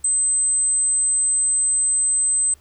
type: tone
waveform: sine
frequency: 8180 Hz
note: C9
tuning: 40 cents flat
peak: -16 dBFS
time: 0.04-2.54 s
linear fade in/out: 5 ms
effects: added 72 Hz sine -51 dBFS peak until 2.6 s + pink hiss -57 dBFS RMS until 2.6 s